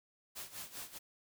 white noise with tremolo, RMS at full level -44 dBFS, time 0.35-0.99 s, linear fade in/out 20 ms, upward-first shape sine, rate 5 Hz, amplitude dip 80%, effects none

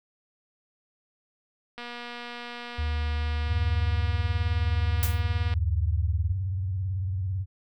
click train, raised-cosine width 0.3 ms, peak -23 dBFS, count 903, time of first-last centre 1.78-5.538 s, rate 240 Hz
sine tone, 75.2 Hz, D2, 42 cents sharp, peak -25 dBFS, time 2.78-6.33 s, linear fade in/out 10 ms
sine tone with vibrato, 94 Hz, F#2, 28 cents sharp, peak -26 dBFS, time 3.46-7.46 s, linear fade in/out 50 ms, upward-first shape square, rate 18 Hz, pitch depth 100 cents each way
blue noise with exponential decay, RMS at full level -27 dBFS, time 5.03-5.22 s, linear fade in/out 0 ms, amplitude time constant 40 ms
effects none

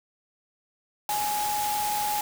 sine tone in noise, 835 Hz, G#5, 9 cents sharp, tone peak -26 dBFS, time 1.09-2.21 s, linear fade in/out 2 ms, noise white, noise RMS -32 dBFS, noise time 1.09-2.21 s, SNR +3 dB, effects none

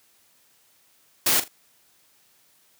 white noise with echo, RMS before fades -20 dBFS, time 1.26-1.4 s, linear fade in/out 5 ms, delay 41 ms, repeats 2, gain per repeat -13 dB, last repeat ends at 1.482 s, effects white hiss -61 dBFS RMS until 2.79 s + high-pass 80 Hz 12 dB/octave

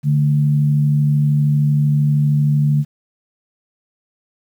sine tone pair together, 145.88 / 218.8 Hz, D3 / A3, -11 / -9 cents, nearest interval perfect fifth, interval 702 cents, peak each -12 / -23 dBFS, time 0.03-2.85 s, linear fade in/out 50 ms, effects 8-bit

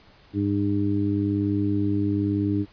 harmonic tone, 101 Hz, G#2, 48 cents flat, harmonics 1 / 2 / 3 / 4, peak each -26 / -29 / -23 / -34 dBFS, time 0.33-2.66 s, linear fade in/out 50 ms, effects pink hiss -54 dBFS RMS until 2.72 s + resampled to 11025 Hz

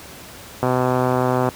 click train, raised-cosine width 1 ms, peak -5 dBFS, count 110, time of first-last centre 0.63-1.488 s, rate 127 Hz, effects pink hiss -39 dBFS RMS until 1.55 s + high-pass 60 Hz 12 dB/octave

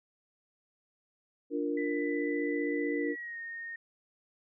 sine chord, Bb major, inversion first, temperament equal, 293.7 / 349.2 / 466.2 Hz, D4 / F4 / Bb4, 0 / 0 / 0 cents, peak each -32 / -36 / -34 dBFS, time 1.5-3.16 s, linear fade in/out 50 ms
sine tone with pitch glide, 1991 to 1847 Hz, B6 to A#6, +14 to -16 cents, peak -38 dBFS, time 1.77-3.76 s, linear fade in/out 5 ms, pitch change -130 cents, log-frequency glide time 2.98-3.39 s
effects none

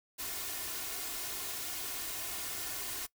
white noise with comb filter, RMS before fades -39 dBFS, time 0.18-3.07 s, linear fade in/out 20 ms, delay 2.8 ms, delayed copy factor +0.6, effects noise-tail reverb RT60 0.1 s tail -20 dB re dry

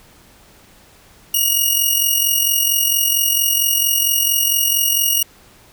5% pulse tone with amplitude modulation, 2876 Hz, F#7, 50 cents flat, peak -3 dBFS, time 1.34-5.23 s, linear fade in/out 5 ms, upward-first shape sine, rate 44.4 Hz, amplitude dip 55%, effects pink hiss -48 dBFS RMS until 5.72 s

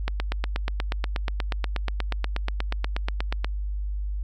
click train, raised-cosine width 0.3 ms, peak -11 dBFS, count 29, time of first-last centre 0.08-3.445 s, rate 8.32 Hz, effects added 50 Hz sine -26 dBFS peak until 4.23 s

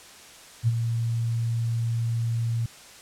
sine tone with ADSR envelope, 115.9 Hz, A#2, 10 cents flat, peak -16 dBFS, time 0.63-2.66 s, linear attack 45 ms, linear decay 34 ms, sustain -7 dB, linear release 4 ms, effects white hiss -47 dBFS RMS until 3.01 s + low-pass 9000 Hz 12 dB/octave

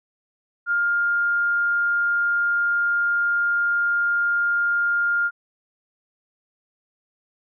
sine tone, 1407 Hz, F6, 12 cents sharp, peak -18 dBFS, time 0.66-5.31 s, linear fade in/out 50 ms, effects none

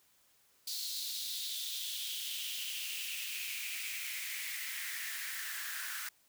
white noise with high-pass filter sweep, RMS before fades -40 dBFS, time 0.67-6.09 s, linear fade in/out 5 ms, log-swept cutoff 4300 to 1500 Hz, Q 4.6, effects white hiss -69 dBFS RMS until 6.28 s

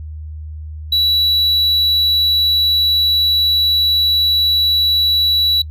triangle tone, 3928 Hz, B7, 10 cents flat, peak -10 dBFS, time 0.92-5.62 s, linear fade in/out 5 ms, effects noise-tail reverb RT60 0.1 s tail -25 dB re dry + added 77 Hz sine -26 dBFS peak until 5.7 s

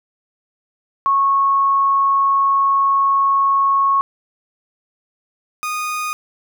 sine / 30% pulse tone pair in turn, 1100 / 1234.7 Hz, C#6 / D#6, -14 / -14 cents, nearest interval major second, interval 200 cents, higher second, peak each -12 / -18 dBFS, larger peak first, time 1.06-4.01 / 5.63-6.13 s, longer first, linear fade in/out 0 ms, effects none

